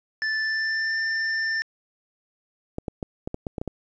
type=tone with pitch glide; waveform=square; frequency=1756 to 1788.8 Hz; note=A6 to A6; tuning=-4 to +28 cents; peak=-24 dBFS; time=0.22-1.62 s; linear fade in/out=0 ms; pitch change=+32 cents; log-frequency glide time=0.38-0.97 s
type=clicks; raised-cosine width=2 ms; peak=-16 dBFS; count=9; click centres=2.784 / 2.882 / 3.028 / 3.275 / 3.344 / 3.468 / 3.582 / 3.615 / 3.677 s
effects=resampled to 16000 Hz + 9-bit